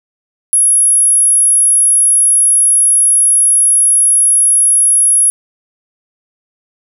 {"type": "tone", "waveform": "sine", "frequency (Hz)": 10740, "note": "E9", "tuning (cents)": 31, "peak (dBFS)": -6, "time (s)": [0.53, 5.3], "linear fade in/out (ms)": 0, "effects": []}